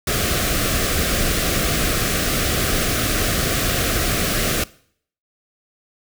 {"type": "band-stop noise", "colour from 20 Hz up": "pink", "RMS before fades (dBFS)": -20, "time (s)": [0.07, 4.64], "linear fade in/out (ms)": 5, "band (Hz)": [750, 1100], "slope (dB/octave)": 96, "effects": ["noise-tail reverb RT60 0.6 s tail -21 dB re dry"]}